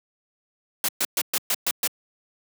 white noise bursts, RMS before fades -23 dBFS, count 7, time 0.84-1.875 s, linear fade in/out 2 ms, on 45 ms, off 120 ms, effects high-pass 200 Hz 12 dB/octave

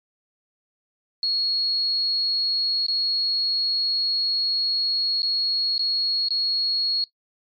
sine tone with dropouts, 4321 Hz, C#8, 45 cents flat, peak -20 dBFS, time 1.23-7.04 s, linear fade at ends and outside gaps 1 ms, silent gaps 2.865-2.883 / 5.22-5.23 / 5.78-5.793 / 6.285-6.306 s, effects noise-tail reverb RT60 0.1 s tail -17 dB re dry + MP3 48 kbps

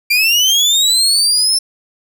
30% pulse linear sweep, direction up, 2349 to 5330 Hz, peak -7 dBFS, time 0.1-1.59 s, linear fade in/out 10 ms, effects none

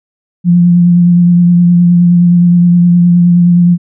sine tone with vibrato, 174.61 Hz, F3, in tune, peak -3 dBFS, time 0.44-3.78 s, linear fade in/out 50 ms, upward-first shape triangle, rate 9.6 Hz, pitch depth 24 cents each way, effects none

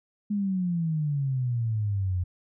sine exponential sweep, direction down, 209.7 to 87.8 Hz, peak -24 dBFS, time 0.3-2.24 s, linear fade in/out 10 ms, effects none

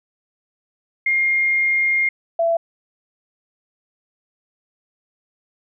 sine tone pair in turn, 2125 / 669.3 Hz, C7 / E5, +26 / +26 cents, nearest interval octave + minor sixth, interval 2000 cents, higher first, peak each -15 dBFS, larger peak neither, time 1.06-2.09 / 2.39-2.57 s, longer first, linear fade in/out 5 ms, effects none

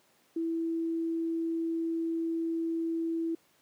sine tone, 329.6 Hz, E4, in tune, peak -28 dBFS, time 0.36-3.35 s, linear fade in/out 5 ms, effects pink hiss -66 dBFS RMS until 3.61 s + high-pass 200 Hz 12 dB/octave

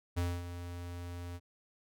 square tone with ADSR envelope, 87.5 Hz, F2, 4 cents sharp, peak -30 dBFS, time 0.16-1.4 s, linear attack 21 ms, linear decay 240 ms, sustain -11 dB, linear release 45 ms, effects none

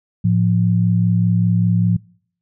sine tone pair together, 110 / 175.09 Hz, A2 / F3, 0 / +5 cents, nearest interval minor sixth, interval 805 cents, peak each -15 dBFS, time 0.24-1.97 s, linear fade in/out 10 ms, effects noise-tail reverb RT60 0.6 s tail -26 dB re dry

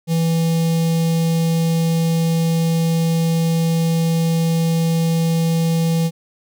square tone with notch filter, 164.81 Hz, E3, in tune, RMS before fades -17 dBFS, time 0.07-6.11 s, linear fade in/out 50 ms, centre 1400 Hz, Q 0.55, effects none

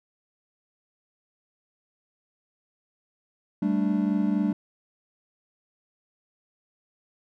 triangle chord, G suspended second, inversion none, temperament equal, 196 / 220 / 293.7 Hz, G3 / A3 / D4, 0 / 0 / 0 cents, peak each -23 / -25 / -25 dBFS, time 3.62-4.53 s, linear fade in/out 5 ms, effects none

